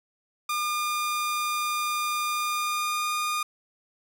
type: tone with pitch glide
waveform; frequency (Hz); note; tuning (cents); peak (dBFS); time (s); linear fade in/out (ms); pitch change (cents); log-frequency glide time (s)
sawtooth; 1208 to 1219.2; D6 to D#6; +48 to -36; -22; 0.49-3.43; 5; +16; 2.28-3.16
effects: none